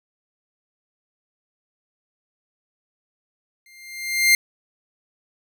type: tone with exponential growth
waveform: sawtooth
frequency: 2100 Hz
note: C7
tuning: 6 cents sharp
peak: -8 dBFS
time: 3.66-4.35 s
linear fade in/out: 2 ms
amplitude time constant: 150 ms
effects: none